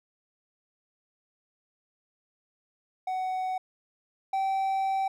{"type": "tone pair in turn", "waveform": "triangle", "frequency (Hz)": [747, 773.3], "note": ["F#5", "G5"], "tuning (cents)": [16, -24], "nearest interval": "minor second", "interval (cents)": 60, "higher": "second", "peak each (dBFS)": [-26, -23], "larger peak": "second", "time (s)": [[3.07, 3.58], [4.33, 5.08]], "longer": "second", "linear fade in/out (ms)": 5, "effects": []}